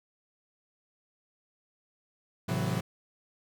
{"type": "chord", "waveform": "40% pulse", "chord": "F# half-diminished seventh", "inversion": "first", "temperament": "equal with one note detuned", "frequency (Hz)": [110, 134.1, 164.81, 185], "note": ["A2", "C3", "E3", "F#3"], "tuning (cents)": [0, 43, 0, 0], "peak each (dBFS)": -33, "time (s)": [2.48, 2.81], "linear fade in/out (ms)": 10, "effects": []}